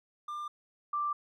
triangle / sine tone pair in turn, 1195 / 1177.9 Hz, D6 / D6, +30 / +5 cents, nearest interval unison, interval 25 cents, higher first, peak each -34 / -29 dBFS, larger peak second, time 0.28-0.48 / 0.93-1.13 s, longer neither, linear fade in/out 5 ms, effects none

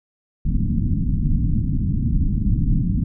pink low-pass noise, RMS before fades -19 dBFS, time 0.45-3.04 s, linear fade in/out 5 ms, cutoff 260 Hz, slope 48 dB/octave, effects none

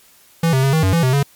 square tone with pitch steps, 166.1 / 132.2 / 136 / 159 / 94.7 / 167.6 / 128.9 / 140.8 Hz, E3 / C3 / C#3 / D#3 / F#2 / E3 / C3 / C#3, +13 / +18 / -33 / +38 / +41 / +29 / -26 / +27 cents, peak -13 dBFS, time 0.43-1.23 s, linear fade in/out 5 ms, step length 100 ms, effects white hiss -50 dBFS RMS until 1.35 s + MP3 96 kbps

